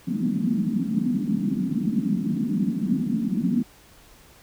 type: band-pass noise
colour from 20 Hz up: white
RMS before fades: -24 dBFS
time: 0.07-3.63 s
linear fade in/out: 10 ms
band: 170 to 260 Hz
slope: 48 dB/octave
effects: pink hiss -52 dBFS RMS until 4.42 s